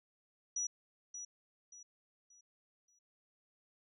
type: tone with echo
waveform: sine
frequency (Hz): 5850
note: F#8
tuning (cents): -21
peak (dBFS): -34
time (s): 0.56-0.67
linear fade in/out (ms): 5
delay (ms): 580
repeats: 4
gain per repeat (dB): -9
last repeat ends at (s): 2.99
effects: none